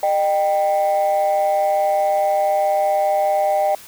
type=tone pair together; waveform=sine; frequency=608.8 / 784 Hz; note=D#5 / G5; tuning=-38 / 0 cents; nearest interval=major third; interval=438 cents; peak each=-16 dBFS; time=0.03-3.75 s; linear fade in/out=2 ms; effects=tanh soft clip ceiling -11 dBFS + white hiss -41 dBFS RMS until 3.87 s